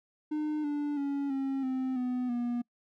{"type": "tone with pitch steps", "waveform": "triangle", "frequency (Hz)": [303.6, 292.1, 281, 270.3, 260.1, 250.2, 240.7], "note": ["D#4", "D4", "C#4", "C#4", "C4", "B3", "B3"], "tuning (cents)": [-42, -9, 24, -44, -10, 23, -44], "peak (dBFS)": -27, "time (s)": [0.31, 2.62], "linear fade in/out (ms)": 10, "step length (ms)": 330, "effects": ["noise-tail reverb RT60 0.1 s tail -26 dB re dry"]}